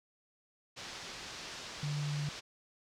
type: low-pass noise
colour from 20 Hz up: white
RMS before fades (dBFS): -46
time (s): 0.76-2.41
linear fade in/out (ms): 20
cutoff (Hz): 5800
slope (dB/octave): 24
type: tone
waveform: sine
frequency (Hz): 146.9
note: D3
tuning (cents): +1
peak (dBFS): -33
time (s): 1.83-2.29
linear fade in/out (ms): 2
effects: none